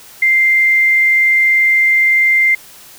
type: tone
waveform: sine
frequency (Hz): 2093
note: C7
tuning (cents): 0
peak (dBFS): -8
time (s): 0.22-2.55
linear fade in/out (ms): 5
effects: white hiss -39 dBFS RMS until 2.98 s